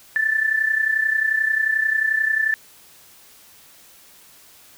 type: tone with amplitude modulation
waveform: sine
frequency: 1760 Hz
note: A6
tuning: in tune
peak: -14 dBFS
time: 0.16-2.54 s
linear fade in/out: 0 ms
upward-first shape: sine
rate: 31.3 Hz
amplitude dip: 70%
effects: white hiss -49 dBFS RMS until 4.77 s